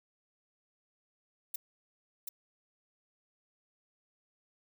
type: noise with echo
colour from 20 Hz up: violet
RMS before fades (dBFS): -36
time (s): 1.54-1.56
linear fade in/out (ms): 5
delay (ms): 730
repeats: 1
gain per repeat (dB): -3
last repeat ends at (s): 2.29
effects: none